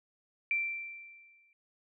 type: tone with exponential decay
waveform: sine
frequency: 2349 Hz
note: D7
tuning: in tune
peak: -26 dBFS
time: 0.51-1.53 s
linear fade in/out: 1 ms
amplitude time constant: 220 ms
effects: none